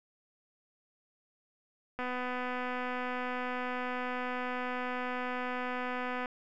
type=click train; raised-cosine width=0.5 ms; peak=-22 dBFS; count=1068; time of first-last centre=1.99-6.258 s; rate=250 Hz; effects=none